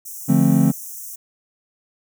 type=high-pass noise; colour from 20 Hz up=white; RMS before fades=-34 dBFS; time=0.05-1.16 s; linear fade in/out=10 ms; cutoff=5700 Hz; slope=96 dB/octave
type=chord; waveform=triangle; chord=D minor seventh; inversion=none; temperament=equal with one note detuned; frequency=146.83 / 174.61 / 220 / 264.7 Hz; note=D3 / F3 / A3 / C4; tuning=0 / 0 / 0 / +20 cents; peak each=-16 dBFS; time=0.28-0.72 s; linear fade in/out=20 ms
effects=none